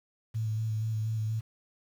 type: tone with vibrato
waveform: sine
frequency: 110 Hz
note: A2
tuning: in tune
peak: -28 dBFS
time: 0.34-1.41 s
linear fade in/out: 20 ms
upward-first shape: square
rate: 4.2 Hz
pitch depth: 19 cents each way
effects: 9-bit